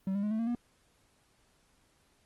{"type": "tone with pitch steps", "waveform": "triangle", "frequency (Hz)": [191.7, 200.5, 209.8, 219.4, 229.6, 240.1], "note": ["G3", "G3", "G#3", "A3", "A#3", "B3"], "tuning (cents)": [-38, 39, 18, -5, -26, -49], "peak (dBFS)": -27, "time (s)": [0.07, 0.55], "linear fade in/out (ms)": 2, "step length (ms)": 80, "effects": ["pink hiss -69 dBFS RMS until 2.25 s", "Opus 32 kbps"]}